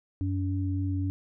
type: tone pair together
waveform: sine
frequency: 93.59 / 284.6 Hz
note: F#2 / C#4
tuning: +20 / +46 cents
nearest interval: octave + perfect fifth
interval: 1926 cents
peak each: -27 / -32 dBFS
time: 0.21-1.1 s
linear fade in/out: 0 ms
effects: none